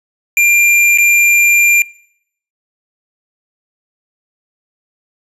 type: tone with dropouts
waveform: square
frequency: 2386 Hz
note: D7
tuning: 27 cents sharp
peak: -8 dBFS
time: 0.37-1.82 s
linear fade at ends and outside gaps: 1 ms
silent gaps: 0.975-0.984 s
effects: noise-tail reverb RT60 0.7 s tail -22 dB re dry + resampled to 32000 Hz